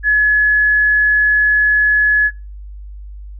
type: tone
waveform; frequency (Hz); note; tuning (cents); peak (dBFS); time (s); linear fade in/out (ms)
sine; 1700; G#6; +40; -9; 0.03-2.31; 50
effects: noise-tail reverb RT60 0.3 s tail -25 dB re dry + added 50 Hz sine -29 dBFS peak until 3.39 s